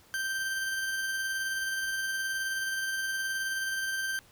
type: tone with tremolo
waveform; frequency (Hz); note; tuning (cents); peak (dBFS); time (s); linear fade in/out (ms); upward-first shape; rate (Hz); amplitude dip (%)
40% pulse; 1565; G6; -3; -28; 0.14-4.19; 0; sine; 19; 25
effects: pink hiss -59 dBFS RMS until 4.31 s